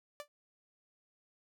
sawtooth tone with exponential decay, 587 Hz, D5, 1 cent flat, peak -35 dBFS, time 0.2-0.28 s, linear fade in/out 0 ms, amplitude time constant 16 ms, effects none

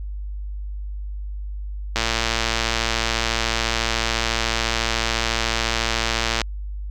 click train, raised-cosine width 0.2 ms, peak -3 dBFS, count 509, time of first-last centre 1.96-6.416 s, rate 114 Hz, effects added 50 Hz sine -27 dBFS peak until 6.9 s

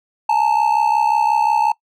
triangle ring-modulated tone, 880 Hz, A5, in tune, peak -8 dBFS, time 0.29-1.72 s, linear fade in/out 5 ms, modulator 32.8 Hz, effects noise-tail reverb RT60 0.1 s tail -22 dB re dry

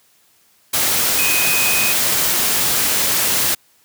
sine tone in noise, 2505 Hz, D#7, 11 cents sharp, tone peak -19 dBFS, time 1.18-1.93 s, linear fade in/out 10 ms, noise white, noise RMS -17 dBFS, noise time 0.73-3.55 s, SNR -5 dB, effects white hiss -56 dBFS RMS until 3.84 s + high-pass 60 Hz 12 dB/octave

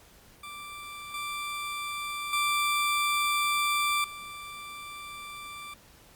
20% pulse tone with level steps, 1174.7 Hz, D6, in tune, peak -35 / -28 / -20 / -35 dBFS, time 0.43-5.74 s, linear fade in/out 5 ms, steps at 1.14 / 2.33 / 4.04 s, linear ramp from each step 2 ms, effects pink hiss -56 dBFS RMS until 6.15 s + Opus 48 kbps

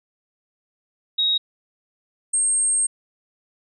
sine tone pair in turn, 3785 / 8497 Hz, A#7 / C9, +26 / +26 cents, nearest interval octave + major second, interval 1400 cents, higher second, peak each -17 dBFS, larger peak neither, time 1.18-1.38 / 2.33-2.87 s, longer second, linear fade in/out 10 ms, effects none

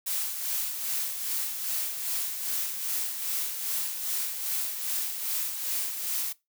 blue noise with tremolo, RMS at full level -29 dBFS, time 0.06-6.33 s, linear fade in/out 10 ms, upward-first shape sine, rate 2.5 Hz, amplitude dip 50%, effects noise-tail reverb RT60 0.2 s tail -20 dB re dry

